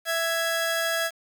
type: tone pair together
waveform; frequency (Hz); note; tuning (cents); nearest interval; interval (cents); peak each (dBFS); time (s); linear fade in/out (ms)
sawtooth; 661.9 / 1661.2; E5 / G#6; +7 / 0; octave + major third; 1593; -23; 0.05-1.11; 50
effects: 8-bit